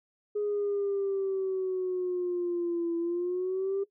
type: exponential two-way sweep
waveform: sine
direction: down then up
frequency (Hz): 417.5 to 336.1 to 398.1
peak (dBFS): -26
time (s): 0.35-3.84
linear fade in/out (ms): 10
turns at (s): 2.97
effects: noise-tail reverb RT60 0.1 s tail -17 dB re dry + tanh soft clip ceiling -23 dBFS